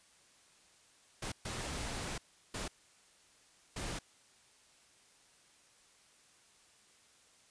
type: noise bursts at uneven times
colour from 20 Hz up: pink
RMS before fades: -40 dBFS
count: 4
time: 1.22-1.32 / 1.45-2.18 / 2.54-2.68 / 3.76-3.99 s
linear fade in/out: 5 ms
effects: white hiss -65 dBFS RMS until 7.5 s + resampled to 22050 Hz